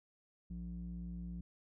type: tone with low-pass filter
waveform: square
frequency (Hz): 58.8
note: A#1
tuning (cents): +16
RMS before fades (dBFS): -44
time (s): 0.5-1.41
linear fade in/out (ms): 5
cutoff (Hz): 200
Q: 5.1
effects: none